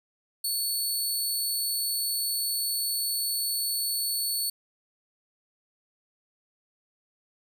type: tone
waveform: 15% pulse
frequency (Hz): 4435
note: C#8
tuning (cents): 0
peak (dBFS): -20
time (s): 0.44-4.5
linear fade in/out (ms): 5
effects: none